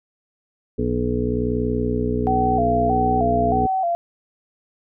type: harmonic tone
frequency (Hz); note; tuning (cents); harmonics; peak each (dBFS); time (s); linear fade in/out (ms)
60.9; B1; -24; 1 / 2 / 3 / 4 / 5 / 7 / 8; -27 / -27 / -33 / -24 / -29 / -24 / -32; 0.78-3.67; 10
type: tone with vibrato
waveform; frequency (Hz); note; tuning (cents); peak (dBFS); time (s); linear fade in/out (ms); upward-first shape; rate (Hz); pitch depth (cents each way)
sine; 722; F#5; -43; -18; 2.27-3.95; 0; square; 1.6; 87
effects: none